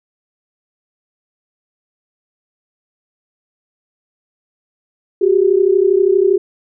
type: tone pair together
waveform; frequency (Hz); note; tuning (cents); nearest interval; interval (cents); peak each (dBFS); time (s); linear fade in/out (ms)
sine; 368.3 / 400.8; F#4 / G4; -8 / +38; minor second; 146; -12; 5.21-6.38; 10
effects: none